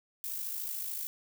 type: noise with amplitude modulation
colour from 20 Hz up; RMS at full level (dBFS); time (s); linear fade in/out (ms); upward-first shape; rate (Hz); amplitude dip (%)
violet; -35; 0.24-1.07; 0; sine; 53.5; 50
effects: none